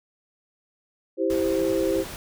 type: chord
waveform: sine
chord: C major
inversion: first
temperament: equal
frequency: 329.6 / 392 / 523.3 Hz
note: E4 / G4 / C5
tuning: 0 / 0 / 0 cents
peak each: -25 dBFS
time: 1.17-2.05 s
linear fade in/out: 50 ms
type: noise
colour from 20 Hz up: pink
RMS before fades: -37 dBFS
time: 1.3-2.16 s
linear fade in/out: 0 ms
effects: none